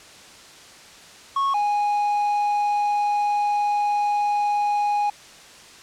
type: tone pair in turn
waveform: triangle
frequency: 1100 / 826.4 Hz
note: C#6 / G#5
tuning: -14 / -9 cents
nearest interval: perfect fourth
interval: 495 cents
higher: first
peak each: -17 dBFS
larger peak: neither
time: 1.36-1.54 / 1.54-5.1 s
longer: second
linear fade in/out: 5 ms
effects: white hiss -45 dBFS RMS until 5.82 s + low-pass 7000 Hz 12 dB/octave